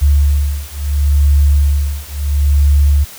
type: beating tone pair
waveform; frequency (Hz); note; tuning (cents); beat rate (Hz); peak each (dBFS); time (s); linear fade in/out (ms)
sine; 71.3 / 72.03; C#2 / D2; +49 / -33; 0.73; -12; 0.01-3.05; 20
effects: white hiss -34 dBFS RMS until 3.18 s